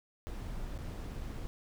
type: noise with dropouts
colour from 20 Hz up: brown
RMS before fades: -40 dBFS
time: 0.27-1.47 s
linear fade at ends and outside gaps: 0 ms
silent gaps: 0.778-0.788 / 1.152-1.156 s
effects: none